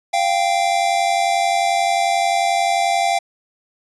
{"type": "tone pair together", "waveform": "square", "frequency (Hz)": [692.7, 784], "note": ["F5", "G5"], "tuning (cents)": [-14, 0], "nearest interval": "major second", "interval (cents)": 214, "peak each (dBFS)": -19, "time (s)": [0.13, 3.19], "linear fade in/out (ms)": 10, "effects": ["resampled to 22050 Hz"]}